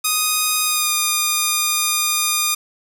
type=tone with pitch glide; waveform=5% pulse; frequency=1244.5 to 1217.5 Hz; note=D#6 to D#6; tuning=0 to -38 cents; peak=-5 dBFS; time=0.04-2.55 s; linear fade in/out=10 ms; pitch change=-38 cents; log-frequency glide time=0.62-0.92 s; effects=none